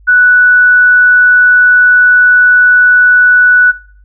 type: tone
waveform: sine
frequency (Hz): 1480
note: F#6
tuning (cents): 0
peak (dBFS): -3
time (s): 0.07-3.72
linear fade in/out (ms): 20
effects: noise-tail reverb RT60 0.5 s tail -20 dB re dry + added 50 Hz sine -38 dBFS peak until 4.04 s